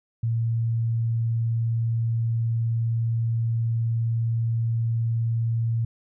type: tone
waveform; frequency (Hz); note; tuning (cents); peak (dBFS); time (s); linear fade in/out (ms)
sine; 114.9; A#2; -25; -21; 0.23-5.85; 5
effects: none